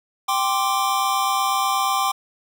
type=chord; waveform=square; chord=G suspended fourth; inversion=none; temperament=equal; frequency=784 / 1046.5 / 1174.7 Hz; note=G5 / C6 / D6; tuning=0 / 0 / 0 cents; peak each=-24 dBFS; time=0.28-2.12 s; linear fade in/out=10 ms; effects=none